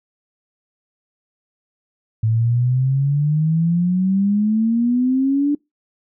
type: exponential sweep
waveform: sine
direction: up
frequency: 109.3 to 293.7 Hz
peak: -14 dBFS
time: 2.23-5.55 s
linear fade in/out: 5 ms
effects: noise-tail reverb RT60 0.2 s tail -26 dB re dry